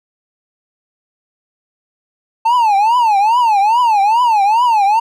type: tone with vibrato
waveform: triangle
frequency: 883 Hz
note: A5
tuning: 6 cents sharp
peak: -7 dBFS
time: 2.45-5 s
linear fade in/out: 10 ms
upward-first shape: triangle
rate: 2.4 Hz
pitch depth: 230 cents each way
effects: none